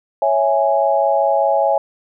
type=chord; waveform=sine; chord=C# minor; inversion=none; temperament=equal; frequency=554.4 / 659.3 / 830.6 Hz; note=C#5 / E5 / G#5; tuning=0 / 0 / 0 cents; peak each=-17 dBFS; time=0.22-1.78 s; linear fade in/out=2 ms; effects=none